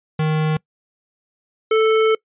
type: tone pair in turn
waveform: square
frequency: 155.56 / 440 Hz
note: D#3 / A4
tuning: 0 / 0 cents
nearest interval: octave + tritone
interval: 1800 cents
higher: second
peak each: -17 / -13 dBFS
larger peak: second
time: 0.19-0.57 / 1.71-2.15 s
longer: second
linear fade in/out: 5 ms
effects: noise-tail reverb RT60 0.1 s tail -24 dB re dry + resampled to 8000 Hz